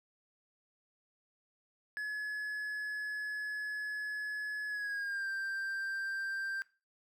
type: tone with pitch glide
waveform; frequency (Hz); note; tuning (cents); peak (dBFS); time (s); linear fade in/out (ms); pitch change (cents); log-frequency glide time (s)
triangle; 1700 to 1577; G#6 to G6; +40 to +10; -33; 1.97-6.62; 0; -130; 4.68-5.28
effects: noise-tail reverb RT60 0.3 s tail -18 dB re dry